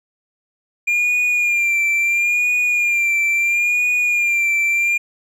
triangle tone with vibrato, 2400 Hz, D7, 37 cents sharp, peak -13 dBFS, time 0.87-4.98 s, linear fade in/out 10 ms, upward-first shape sine, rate 0.74 Hz, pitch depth 43 cents each way, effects none

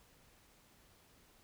silence, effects pink hiss -66 dBFS RMS until 1.43 s

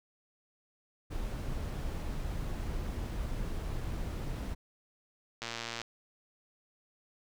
brown noise, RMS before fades -36 dBFS, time 1.1-4.55 s, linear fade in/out 20 ms
click train, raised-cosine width 0.2 ms, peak -20 dBFS, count 47, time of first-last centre 5.42-5.817 s, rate 116 Hz
effects none

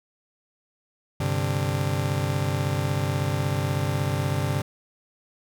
40% pulse chord, G suspended fourth, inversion none, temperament just, 98 / 130.67 / 147 Hz, G2 / C3 / D3, 0 / -2 / +2 cents, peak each -27 dBFS, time 1.2-4.62 s, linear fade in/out 5 ms, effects none

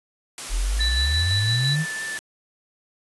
white high-pass noise, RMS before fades -33 dBFS, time 0.38-2.19 s, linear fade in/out 0 ms, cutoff 120 Hz, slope 12 dB/octave
sine exponential sweep, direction up, 38.89 to 164.81 Hz, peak -20 dBFS, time 0.49-1.86 s, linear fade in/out 50 ms
sine tone with vibrato, 1760 Hz, A6, in tune, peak -28 dBFS, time 0.79-2.18 s, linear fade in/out 5 ms, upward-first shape triangle, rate 4.2 Hz, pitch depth 13 cents each way
sine tone with tremolo, 3951 Hz, B7, in tune, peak -22 dBFS, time 0.8-1.76 s, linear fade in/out 10 ms, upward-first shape square, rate 5.9 Hz, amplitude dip 40%
effects resampled to 24000 Hz

